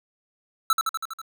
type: tone with echo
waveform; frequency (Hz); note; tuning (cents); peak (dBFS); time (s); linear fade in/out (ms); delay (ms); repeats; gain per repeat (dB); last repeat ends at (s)
square; 1318.5; E6; 0; -17; 0.7-0.73; 2; 81; 6; -3; 1.216
effects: none